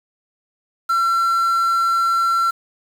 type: tone with quantisation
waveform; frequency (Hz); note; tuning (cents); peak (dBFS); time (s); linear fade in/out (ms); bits
triangle; 1356; E6; +49; -13; 0.89-2.51; 10; 6
effects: none